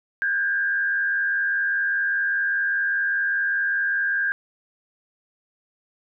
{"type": "tone with frequency modulation", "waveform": "sine", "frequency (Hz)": 1605, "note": "G6", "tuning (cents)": 40, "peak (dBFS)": -20, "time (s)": [0.22, 4.32], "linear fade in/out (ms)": 0, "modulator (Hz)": 85, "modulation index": 0.68, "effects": []}